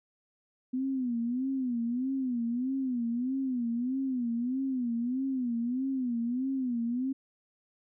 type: tone with vibrato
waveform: sine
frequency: 250 Hz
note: B3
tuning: 21 cents sharp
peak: -28 dBFS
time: 0.73-7.13 s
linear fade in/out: 10 ms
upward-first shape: sine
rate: 1.6 Hz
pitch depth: 130 cents each way
effects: none